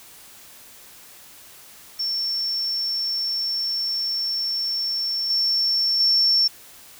sine tone with level steps, 5430 Hz, F8, 50 cents flat, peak -22 / -18 / -15 dBFS, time 1.99-6.48 s, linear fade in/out 10 ms, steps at 5.3 / 6 s, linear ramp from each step 2 ms, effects white hiss -46 dBFS RMS until 6.99 s

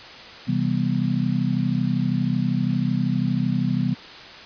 sine chord, C major seventh, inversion none, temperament just, 130.81 / 163.52 / 196.22 / 245.3 Hz, C3 / E3 / G3 / B3, 0 / -14 / +2 / -12 cents, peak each -25 dBFS, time 0.47-3.95 s, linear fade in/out 20 ms, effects white hiss -40 dBFS RMS until 4.45 s + resampled to 11025 Hz

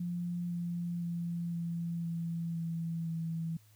sine tone with pitch steps, 174.61 / 172.8 / 171.02 / 169.25 / 167.5 / 165.76 / 164.05 Hz, F3 / F3 / F3 / E3 / E3 / E3 / E3, 0 / -18 / -36 / +46 / +28 / +10 / -8 cents, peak -33 dBFS, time 0-3.57 s, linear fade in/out 5 ms, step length 510 ms, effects added 106 Hz sine -60 dBFS peak until 3.75 s + white hiss -67 dBFS RMS until 3.75 s

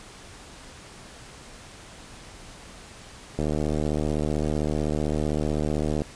click train, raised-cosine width 2 ms, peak -13 dBFS, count 200, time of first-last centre 3.39-6.019 s, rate 75.7 Hz, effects pink hiss -45 dBFS RMS until 6.15 s + resampled to 22050 Hz

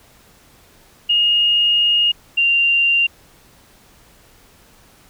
sine tone pair in turn, 2854 / 2778 Hz, F7 / F7, +37 / -10 cents, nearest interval unison, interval 47 cents, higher first, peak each -12 / -12 dBFS, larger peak neither, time 1.09-2.12 / 2.37-3.07 s, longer first, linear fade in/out 10 ms, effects pink hiss -50 dBFS RMS until 5.09 s

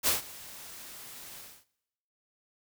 white noise with ADSR envelope, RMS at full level -24 dBFS, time 0.03-1.65 s, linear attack 43 ms, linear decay 140 ms, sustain -22 dB, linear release 260 ms, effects noise-tail reverb RT60 0.9 s tail -21 dB re dry

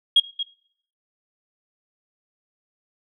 sine tone with echo, 3279 Hz, G#7, 23 cents flat, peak -10 dBFS, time 0.16-0.2 s, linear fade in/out 5 ms, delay 230 ms, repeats 1, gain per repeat -13 dB, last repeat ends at 0.43 s, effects noise-tail reverb RT60 0.6 s tail -20 dB re dry + tanh soft clip ceiling -7 dBFS

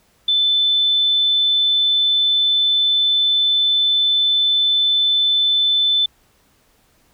sine tone, 3520 Hz, A7, in tune, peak -13 dBFS, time 0.28-6.06 s, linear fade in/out 5 ms, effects pink hiss -58 dBFS RMS until 7.13 s

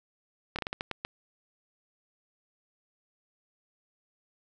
slowing click train, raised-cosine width 0.3 ms, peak -16 dBFS, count 8, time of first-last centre 0.56-1.05 s, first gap 27 ms, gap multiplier 1.31, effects none

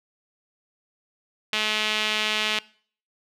sawtooth tone with band-pass filter, 214.4 Hz, A3, 45 cents flat, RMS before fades -25 dBFS, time 1.53-2.59 s, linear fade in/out 2 ms, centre 3000 Hz, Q 2.2, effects noise-tail reverb RT60 0.5 s tail -22 dB re dry

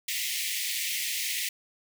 pink high-pass noise, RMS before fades -31 dBFS, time 0.08-1.49 s, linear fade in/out 5 ms, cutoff 1900 Hz, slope 96 dB/octave, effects none

